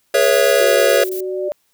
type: chord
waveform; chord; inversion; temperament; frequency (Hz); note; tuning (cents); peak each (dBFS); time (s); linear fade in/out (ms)
square; C# minor seventh; second; equal with one note detuned; 415.3 / 484.8 / 554.4 / 659.3; G#4 / B4 / C#5 / E5; 0 / -32 / 0 / 0; -20 / -18 / -15 / -20; 0.14-1.04; 5
type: noise bursts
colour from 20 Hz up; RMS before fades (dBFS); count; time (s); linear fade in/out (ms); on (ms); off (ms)
violet; -30; 9; 0.21-1.206; 2; 92; 21
type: tone with pitch glide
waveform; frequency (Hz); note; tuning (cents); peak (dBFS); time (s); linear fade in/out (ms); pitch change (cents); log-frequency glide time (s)
sine; 370 to 372.8; F#4 to F#4; 0 to +13; -21; 0.6-1.49; 10; +13; 1.01-1.21
type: tone with exponential growth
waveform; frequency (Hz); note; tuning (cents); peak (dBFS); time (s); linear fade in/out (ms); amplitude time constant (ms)
sine; 592; D5; +14; -18; 0.69-1.52; 0; 180
effects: white hiss -63 dBFS RMS until 1.73 s